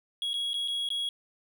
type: tone with dropouts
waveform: triangle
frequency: 3322 Hz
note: G#7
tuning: in tune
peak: -27 dBFS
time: 0.22-1.09 s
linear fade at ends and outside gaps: 1 ms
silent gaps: 0.333-0.34 / 0.533-0.541 / 0.677-0.682 / 0.889-0.903 s
effects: none